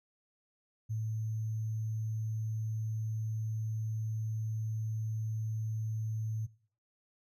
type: tone with sample-and-hold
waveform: sine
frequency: 110 Hz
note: A2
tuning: in tune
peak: -32 dBFS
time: 0.89-6.47 s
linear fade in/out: 20 ms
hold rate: 6300 Hz
effects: noise-tail reverb RT60 0.5 s tail -21 dB re dry + resampled to 32000 Hz